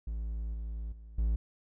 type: tone with level steps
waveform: triangle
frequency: 55.3 Hz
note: A1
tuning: 9 cents sharp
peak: -31 / -33 / -44 / -24 dBFS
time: 0.07-1.36 s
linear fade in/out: 5 ms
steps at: 0.54 / 0.92 / 1.18 s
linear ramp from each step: 5 ms
effects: none